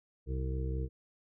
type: harmonic tone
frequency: 64.9 Hz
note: C2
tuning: 13 cents flat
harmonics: 1 / 2 / 3 / 5 / 6 / 7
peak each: -33 / -38 / -47 / -45 / -50 / -44 dBFS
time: 0.26-0.89 s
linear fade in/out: 50 ms
effects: none